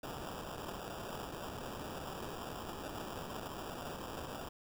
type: noise with sample-and-hold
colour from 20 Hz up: white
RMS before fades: -44 dBFS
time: 0.03-4.49 s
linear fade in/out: 5 ms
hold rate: 2100 Hz
effects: none